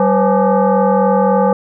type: tone with frequency modulation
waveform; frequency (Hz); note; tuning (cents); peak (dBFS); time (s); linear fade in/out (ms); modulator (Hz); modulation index
sine; 150.2; D3; +39; -9; 0-1.53; 2; 344; 2.4
effects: none